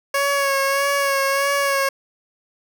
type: tone with vibrato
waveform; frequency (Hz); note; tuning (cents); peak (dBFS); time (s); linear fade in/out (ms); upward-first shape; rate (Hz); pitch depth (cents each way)
15% pulse; 554.4; C#5; 0; -11; 0.14-1.89; 5; sine; 1.6; 29
effects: none